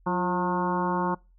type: harmonic tone with a mistuned harmonic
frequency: 180 Hz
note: F#3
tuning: 47 cents flat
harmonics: 1 / 2 / 3 / 4 / 5 / 6 / 7 / 8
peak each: -28 / -31 / -35 / -40 / -28 / -31 / -40 / -39 dBFS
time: 0.06-1.15 s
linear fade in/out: 10 ms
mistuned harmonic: 2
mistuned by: -53 cents
effects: noise-tail reverb RT60 0.3 s tail -26 dB re dry + added 43 Hz sine -55 dBFS peak until 1.38 s